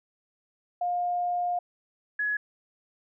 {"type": "tone pair in turn", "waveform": "sine", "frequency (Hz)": [709, 1686.3], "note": ["F5", "G#6"], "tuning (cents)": [26, 26], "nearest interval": "octave + minor third", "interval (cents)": 1500, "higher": "second", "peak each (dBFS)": -25, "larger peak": "neither", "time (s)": [[0.81, 1.59], [2.19, 2.37]], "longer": "first", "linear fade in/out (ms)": 5, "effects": []}